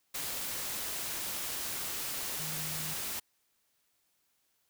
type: tone in noise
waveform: sine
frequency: 156.3 Hz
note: D#3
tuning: 8 cents sharp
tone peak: -43 dBFS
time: 2.39-2.94 s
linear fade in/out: 10 ms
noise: white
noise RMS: -37 dBFS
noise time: 0.14-3.2 s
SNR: -9 dB
effects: white hiss -75 dBFS RMS until 4.69 s